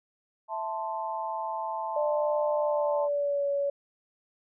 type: chord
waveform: sine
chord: A minor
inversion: second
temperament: equal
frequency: 659.3 / 880 / 1046.5 Hz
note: E5 / A5 / C6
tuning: 0 / 0 / 0 cents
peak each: -36 / -32 / -37 dBFS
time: 0.48-3.09 s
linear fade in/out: 50 ms
type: tone with pitch glide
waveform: sine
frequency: 597 to 564.5 Hz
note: D5 to C#5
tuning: +28 to +31 cents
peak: -25 dBFS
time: 1.96-3.7 s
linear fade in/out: 5 ms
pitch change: -97 cents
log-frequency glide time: 2.59-3.47 s
effects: none